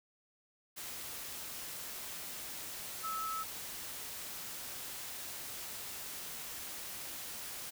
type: tone in noise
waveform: sine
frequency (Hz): 1300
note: E6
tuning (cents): -24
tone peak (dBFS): -36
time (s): 3.03-3.44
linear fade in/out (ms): 20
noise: white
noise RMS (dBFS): -44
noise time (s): 0.76-7.71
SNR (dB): +5
effects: none